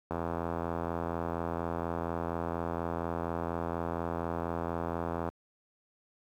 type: click train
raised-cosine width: 1 ms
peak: -19 dBFS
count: 437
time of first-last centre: 0.11-5.288 s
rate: 84.2 Hz
effects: high-pass 60 Hz 12 dB/octave + 10-bit